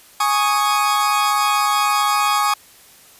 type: chord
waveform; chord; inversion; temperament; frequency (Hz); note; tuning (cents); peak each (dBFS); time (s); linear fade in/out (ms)
40% pulse; Ab suspended fourth; none; equal; 830.6 / 1108.7 / 1244.5; Ab5 / Db6 / Eb6; 0 / 0 / 0; -19; 0.2-2.54; 5
effects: white hiss -47 dBFS RMS until 3.19 s + resampled to 32000 Hz